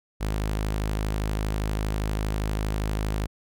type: tone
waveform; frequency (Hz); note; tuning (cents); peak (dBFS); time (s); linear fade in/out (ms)
sawtooth; 52.5; G#1; +19; -21; 0.2-3.27; 20
effects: none